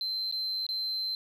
sine tone with dropouts, 4099 Hz, C8, 36 cents flat, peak -28 dBFS, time 0.01-1.15 s, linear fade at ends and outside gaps 1 ms, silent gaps 0.314-0.324 / 0.666-0.689 s, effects tanh soft clip ceiling -27 dBFS

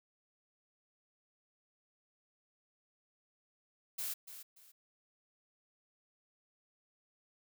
blue noise with echo, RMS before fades -39 dBFS, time 3.98-4.14 s, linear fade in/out 10 ms, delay 290 ms, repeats 2, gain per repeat -11 dB, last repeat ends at 4.72 s, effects none

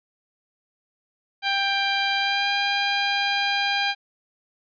10% pulse tone with pitch glide, 791 to 802 Hz, G5 to G5, +15 to +39 cents, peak -12 dBFS, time 1.42-3.95 s, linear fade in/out 50 ms, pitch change +24 cents, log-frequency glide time 2.19-2.48 s, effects resampled to 11025 Hz

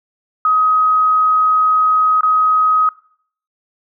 sine tone with dropouts, 1262 Hz, D#6, 24 cents sharp, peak -10 dBFS, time 0.45-2.89 s, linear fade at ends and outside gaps 2 ms, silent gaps 2.209-2.232 s, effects noise-tail reverb RT60 0.6 s tail -22 dB re dry

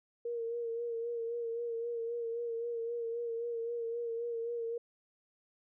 sine tone with vibrato, 466.2 Hz, A#4, in tune, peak -34 dBFS, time 0.25-4.78 s, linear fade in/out 5 ms, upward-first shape sine, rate 3.8 Hz, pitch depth 35 cents each way, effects none

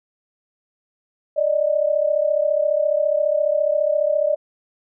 sine tone pair together, 582.4 / 617 Hz, D5 / D#5, -15 / -15 cents, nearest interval minor second, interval 100 cents, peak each -19 dBFS, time 1.36-4.36 s, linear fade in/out 20 ms, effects none

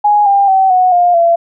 sine tone with pitch steps, 830.6 / 797.7 / 766.1 / 735.7 / 706.6 / 678.6 Hz, G#5 / G5 / G5 / F#5 / F5 / F5, 0 / +30 / -40 / -10 / +20 / -50 cents, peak -6 dBFS, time 0.04-1.36 s, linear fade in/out 10 ms, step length 220 ms, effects none

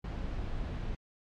brown noise, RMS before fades -36 dBFS, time 0.04-0.95 s, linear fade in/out 5 ms, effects low-pass 4000 Hz 12 dB/octave + AAC 64 kbps

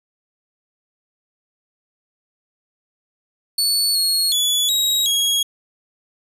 sawtooth tone with pitch steps, 4441 / 4317 / 3420 / 3819 / 3306 Hz, C#8 / C#8 / A7 / A#7 / G#7, +2 / -47 / -50 / +41 / -9 cents, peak -13 dBFS, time 3.58-5.43 s, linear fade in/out 5 ms, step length 370 ms, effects resampled to 32000 Hz

